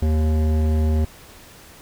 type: tone with hard clipping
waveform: sine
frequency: 77.78 Hz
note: D#2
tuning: in tune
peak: -18 dBFS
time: 0.02-1.05 s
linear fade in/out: 5 ms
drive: 14 dB
effects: pink hiss -45 dBFS RMS until 1.81 s